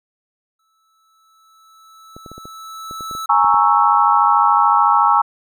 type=tone with exponential growth; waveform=square; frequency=1310 Hz; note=E6; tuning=11 cents flat; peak=-24 dBFS; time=0.59-3.26 s; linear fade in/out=5 ms; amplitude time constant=580 ms
type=clicks; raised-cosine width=2 ms; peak=-23 dBFS; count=11; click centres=2.165 / 2.262 / 2.316 / 2.38 / 2.455 / 2.911 / 3.008 / 3.112 / 3.151 / 3.445 / 3.542 s
type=chord; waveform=sine; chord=A# half-diminished seventh; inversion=third; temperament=equal with one note detuned; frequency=830.6 / 924.3 / 1108.7 / 1318.5 Hz; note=G#5 / A#5 / C#6 / E6; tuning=0 / -15 / 0 / 0 cents; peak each=-16 dBFS; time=3.29-5.22 s; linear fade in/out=10 ms
effects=none